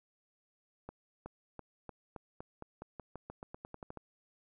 accelerating click train, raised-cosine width 1 ms, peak -30 dBFS, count 18, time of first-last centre 0.89-3.973 s, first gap 370 ms, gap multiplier 0.9, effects none

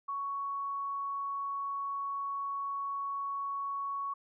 sine tone, 1114 Hz, C#6, 8 cents sharp, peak -33 dBFS, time 0.08-4.14 s, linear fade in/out 10 ms, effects none

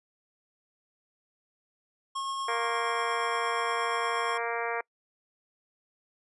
square tone with tremolo, 1085 Hz, C#6, 37 cents flat, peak -31 dBFS, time 2.15-4.38 s, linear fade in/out 10 ms, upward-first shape triangle, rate 8.5 Hz, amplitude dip 25%
harmonic tone, 233.1 Hz, A#3, in tune, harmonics 2 / 3 / 4 / 5 / 6 / 7 / 8 / 9 / 10, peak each -34 / -36 / -37 / -38 / -39 / -39 / -40 / -41 / -41 dBFS, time 2.48-4.81 s, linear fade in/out 5 ms
effects noise-tail reverb RT60 0.1 s tail -26 dB re dry + resampled to 24000 Hz

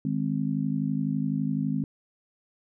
sine chord, Ab major, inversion second, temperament just, 155.74 / 207.7 / 259.6 Hz, Eb3 / Ab3 / C4, +2 / 0 / -13 cents, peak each -29 dBFS, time 0.05-1.84 s, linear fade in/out 2 ms, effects none

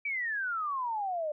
sine exponential sweep, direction down, 2335 to 587.3 Hz, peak -30 dBFS, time 0.05-1.32 s, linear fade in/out 5 ms, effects none

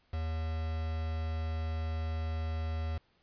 triangle tone with quantisation, 80 Hz, D#2, 49 cents sharp, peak -30 dBFS, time 0.13-2.98 s, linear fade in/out 5 ms, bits 7, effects pink hiss -70 dBFS RMS until 3.22 s + resampled to 11025 Hz

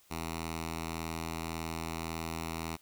5% pulse tone with notch filter, 81.8 Hz, E2, 13 cents flat, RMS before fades -38 dBFS, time 0.1-2.77 s, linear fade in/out 20 ms, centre 530 Hz, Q 1.2, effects white hiss -64 dBFS RMS until 2.81 s

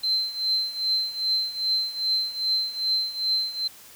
sine tone with tremolo, 4100 Hz, C8, 36 cents flat, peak -19 dBFS, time 0.03-3.68 s, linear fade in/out 10 ms, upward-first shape triangle, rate 2.5 Hz, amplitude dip 85%, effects white hiss -48 dBFS RMS until 3.95 s

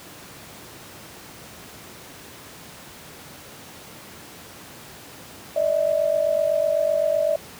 sine tone pair together, 591.1 / 639 Hz, D5 / D#5, +11 / +46 cents, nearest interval minor second, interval 135 cents, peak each -21 dBFS, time 5.56-7.36 s, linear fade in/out 5 ms, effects pink hiss -42 dBFS RMS until 7.59 s + high-pass 100 Hz 12 dB/octave

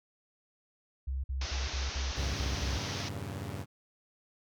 sine tone bursts, 66.5 Hz, C2, 29 cents sharp, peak -31 dBFS, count 8, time 1.07-2.78 s, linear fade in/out 10 ms, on 170 ms, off 50 ms
white low-pass noise, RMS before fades -40 dBFS, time 1.41-3.09 s, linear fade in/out 5 ms, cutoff 6300 Hz, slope 96 dB/octave
sawtooth chord, E diminished seventh, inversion none, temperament equal, 82.41 / 98 / 116.54 / 138.59 Hz, E2 / G2 / Bb2 / Db3, 0 / 0 / 0 / 0 cents, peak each -40 / -36 / -41 / -39 dBFS, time 2.14-3.66 s, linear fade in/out 50 ms
effects none

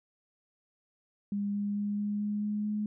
sine tone with pitch steps, 202.6 / 203.9 / 205.2 / 206.5 / 207.8 / 209.1 / 210.5 Hz, G#3 / G#3 / G#3 / G#3 / G#3 / G#3 / G#3, -43 / -32 / -21 / -10 / +1 / +12 / +24 cents, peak -29 dBFS, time 1.32-2.86 s, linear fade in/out 2 ms, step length 220 ms, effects none

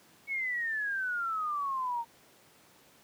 sine exponential sweep, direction down, 2232 to 916 Hz, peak -30 dBFS, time 0.27-2.05 s, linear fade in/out 50 ms, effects pink hiss -60 dBFS RMS until 3.03 s + high-pass 150 Hz 12 dB/octave

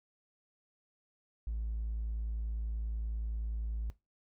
triangle tone, 55.2 Hz, A1, 6 cents sharp, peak -30 dBFS, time 1.47-3.9 s, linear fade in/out 0 ms, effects noise-tail reverb RT60 0.2 s tail -18 dB re dry + tanh soft clip ceiling -30 dBFS

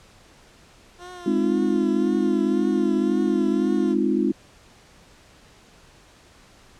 15% pulse tone with vibrato, 349.2 Hz, F4, in tune, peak -31 dBFS, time 0.98-3.96 s, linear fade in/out 50 ms, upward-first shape triangle, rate 1.9 Hz, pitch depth 74 cents each way
sine chord, F minor seventh, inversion first, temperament equal, 207.7 / 261.6 / 311.1 / 349.2 Hz, Ab3 / C4 / Eb4 / F4, 0 / 0 / 0 / 0 cents, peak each -24 dBFS, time 1.26-4.32 s, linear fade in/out 5 ms
effects pink hiss -52 dBFS RMS until 6.79 s + low-pass 8000 Hz 12 dB/octave

